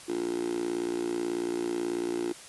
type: tone with high-pass filter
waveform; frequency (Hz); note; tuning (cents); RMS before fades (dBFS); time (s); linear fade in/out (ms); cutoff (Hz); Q
10% pulse; 58.27; A#1; 0; -31; 0.08-2.33; 10; 340; 7.1
effects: white hiss -47 dBFS RMS until 2.48 s + resampled to 24000 Hz